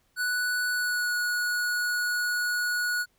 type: tone with pitch glide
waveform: square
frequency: 1480 to 1459.6 Hz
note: F#6 to F#6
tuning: 0 to -24 cents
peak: -26 dBFS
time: 0.16-3.06 s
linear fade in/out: 50 ms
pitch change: -24 cents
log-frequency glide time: 0.71-1.15 s
effects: pink hiss -69 dBFS RMS until 3.18 s